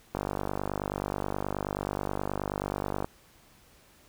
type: click train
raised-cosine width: 1 ms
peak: -16 dBFS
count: 144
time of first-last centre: 0.15-3.045 s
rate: 49.4 Hz
effects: pink hiss -59 dBFS RMS until 4.08 s